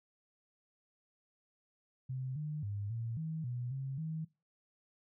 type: tone with pitch steps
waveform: sine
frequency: 130.1 / 151.3 / 101.8 / 115 / 159.5 / 122.7 / 134.6 / 159 Hz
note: C3 / D#3 / G#2 / A#2 / D#3 / B2 / C3 / D#3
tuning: -9 / -48 / -34 / -23 / +43 / -11 / +49 / +38 cents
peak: -36 dBFS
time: 2.09-4.25 s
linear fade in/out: 10 ms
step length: 270 ms
effects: noise-tail reverb RT60 0.3 s tail -22 dB re dry

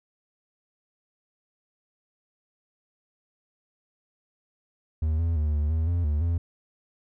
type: tone with pitch steps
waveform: triangle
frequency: 78.3 / 83.3 / 75.8 / 74.4 / 80.2 / 86.4 / 74.9 / 84.7 Hz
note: D#2 / E2 / D#2 / D2 / E2 / F2 / D2 / E2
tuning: +11 / +19 / -45 / +23 / -47 / -18 / +35 / +48 cents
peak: -20 dBFS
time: 5.02-6.38 s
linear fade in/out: 5 ms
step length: 170 ms
effects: none

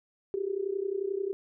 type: tone with amplitude modulation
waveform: sine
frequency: 392 Hz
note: G4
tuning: in tune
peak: -25 dBFS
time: 0.34-1.33 s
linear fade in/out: 0 ms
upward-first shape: sine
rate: 31.3 Hz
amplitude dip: 85%
effects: none

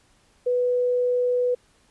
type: tone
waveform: sine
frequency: 493.9 Hz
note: B4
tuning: in tune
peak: -19 dBFS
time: 0.46-1.55 s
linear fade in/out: 10 ms
effects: pink hiss -61 dBFS RMS until 1.9 s + resampled to 24000 Hz

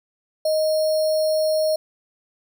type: tone with sample-and-hold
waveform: sine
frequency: 624 Hz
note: D#5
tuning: 5 cents sharp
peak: -17 dBFS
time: 0.45-1.76 s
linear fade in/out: 5 ms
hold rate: 4900 Hz
effects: none

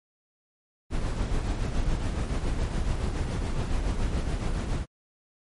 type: noise with tremolo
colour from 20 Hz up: brown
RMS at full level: -25 dBFS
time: 0.9-4.86 s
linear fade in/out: 50 ms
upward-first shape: triangle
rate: 7.1 Hz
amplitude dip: 50%
effects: MP3 48 kbps

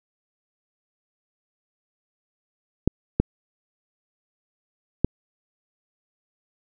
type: clicks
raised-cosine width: 3 ms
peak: -4 dBFS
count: 3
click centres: 2.876 / 3.2 / 5.046 s
effects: none

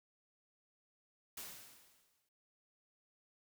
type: noise with exponential decay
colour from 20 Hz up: white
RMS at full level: -45 dBFS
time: 1.37-2.29 s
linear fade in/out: 5 ms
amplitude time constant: 200 ms
effects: none

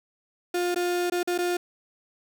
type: tone with dropouts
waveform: 35% pulse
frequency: 353.6 Hz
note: F4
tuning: 22 cents sharp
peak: -22 dBFS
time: 0.54-1.57 s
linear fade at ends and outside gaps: 5 ms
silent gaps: 0.746-0.759 / 1.1-1.12 / 1.231-1.274 / 1.379-1.386 s
effects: none

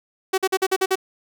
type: tone bursts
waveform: sawtooth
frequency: 379.3 Hz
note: F#4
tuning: 43 cents sharp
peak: -13 dBFS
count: 7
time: 0.33-0.956 s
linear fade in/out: 10 ms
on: 50 ms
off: 46 ms
effects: 9-bit

